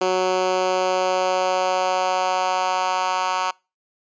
10% pulse tone with high-pass filter sweep, 185 Hz, F#3, in tune, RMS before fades -21 dBFS, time 0.01-3.51 s, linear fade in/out 5 ms, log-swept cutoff 370 to 1000 Hz, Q 1.8, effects noise-tail reverb RT60 0.3 s tail -26 dB re dry + resampled to 16000 Hz

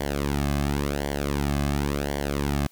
sawtooth tone with flanger, 71.2 Hz, C#2, 47 cents sharp, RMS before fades -26 dBFS, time 0-2.67 s, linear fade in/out 5 ms, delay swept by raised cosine 0.77 to 2.17 ms, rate 0.93 Hz, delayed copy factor -0.8, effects white hiss -59 dBFS RMS until 2.71 s

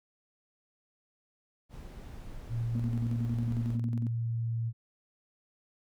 brown noise, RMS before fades -44 dBFS, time 1.69-3.79 s, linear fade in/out 50 ms
sine tone with pitch glide, 116.54 to 114.87 Hz, A#2 to A#2, 0 to -25 cents, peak -29 dBFS, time 2.49-4.73 s, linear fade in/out 50 ms, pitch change -25 cents, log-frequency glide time 3.87-4.57 s
sine tone with tremolo, 234.5 Hz, A#3, 11 cents sharp, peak -32 dBFS, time 2.75-4.07 s, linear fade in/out 2 ms, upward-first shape square, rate 11 Hz, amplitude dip 70%
effects none

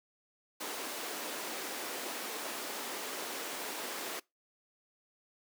pink high-pass noise, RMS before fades -40 dBFS, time 0.6-4.2 s, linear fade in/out 10 ms, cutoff 290 Hz, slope 24 dB/octave, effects noise-tail reverb RT60 0.2 s tail -23 dB re dry

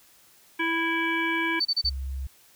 harmonic tone, 329.6 Hz, E4, in tune, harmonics 1 / 3 / 5 / 7 / 9 / 10, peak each -29 / -31 / -29 / -28 / -39 / -42 dBFS, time 0.59-1.6 s, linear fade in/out 10 ms
sine tone bursts, 4541 Hz, C#8, 41 cents sharp, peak -21 dBFS, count 4, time 1.6-1.898 s, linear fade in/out 10 ms, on 52 ms, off 30 ms
sine tone, 66.8 Hz, C2, 36 cents sharp, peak -29 dBFS, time 1.84-2.27 s, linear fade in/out 5 ms
effects white hiss -57 dBFS RMS until 2.55 s

